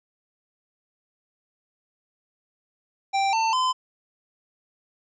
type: tone with pitch steps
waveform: square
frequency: 784 / 895.4 / 1022.6 Hz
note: G5 / A5 / C6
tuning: 0 / +30 / -40 cents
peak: -21 dBFS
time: 3.13-3.73 s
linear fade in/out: 20 ms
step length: 200 ms
effects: resampled to 16000 Hz